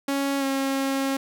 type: tone with pitch glide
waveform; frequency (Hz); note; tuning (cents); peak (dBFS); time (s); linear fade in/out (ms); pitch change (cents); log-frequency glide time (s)
sawtooth; 277.2 to 271.2; C#4 to C#4; 0 to -38; -19; 0.08-1.17; 5; -38; 0.39-0.44
effects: none